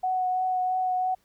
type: tone with vibrato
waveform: sine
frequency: 740 Hz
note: F#5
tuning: in tune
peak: -23 dBFS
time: 0.03-1.15 s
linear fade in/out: 10 ms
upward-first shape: triangle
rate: 3 Hz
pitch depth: 15 cents each way
effects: pink hiss -67 dBFS RMS until 1.24 s